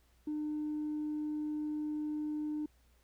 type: tone with tanh clipping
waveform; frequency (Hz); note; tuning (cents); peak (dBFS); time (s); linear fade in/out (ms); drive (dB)
triangle; 302.1; D4; +49; -34; 0.27-2.66; 5; 5
effects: added 60 Hz sine -66 dBFS peak until 3.03 s + pink hiss -72 dBFS RMS until 3.03 s